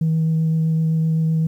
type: tone with vibrato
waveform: sine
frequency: 160.4 Hz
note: E3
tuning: 47 cents flat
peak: -14 dBFS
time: 0.01-1.47 s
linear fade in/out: 5 ms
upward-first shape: triangle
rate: 7.8 Hz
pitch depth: 12 cents each way
effects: tanh soft clip ceiling -13 dBFS + 9-bit